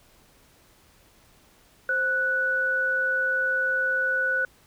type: tone pair together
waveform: sine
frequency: 522.9 / 1480 Hz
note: C5 / F#6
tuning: -1 / 0 cents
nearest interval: octave + tritone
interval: 1801 cents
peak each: -31 / -22 dBFS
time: 1.89-4.45 s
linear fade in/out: 2 ms
effects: pink hiss -58 dBFS RMS until 4.66 s